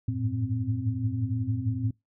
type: tone cluster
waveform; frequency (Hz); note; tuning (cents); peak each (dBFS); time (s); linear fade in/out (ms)
sine; 92.1 / 103.4 / 108.4 / 114.6 / 260.9; F#2 / G#2 / A2 / A#2 / C4; -7 / -7 / -25 / -29 / -5; -37 / -35 / -33 / -29 / -33; 0.08-1.91; 5
effects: noise-tail reverb RT60 0.2 s tail -25 dB re dry